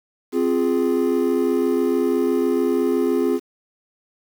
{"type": "chord", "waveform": "triangle", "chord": "F minor", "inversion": "second", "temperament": "equal", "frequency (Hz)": [261.6, 349.2, 415.3], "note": ["C4", "F4", "Ab4"], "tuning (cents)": [0, 0, 0], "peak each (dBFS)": -19, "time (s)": [0.32, 3.4], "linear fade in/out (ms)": 50, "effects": ["tanh soft clip ceiling -6 dBFS", "7-bit"]}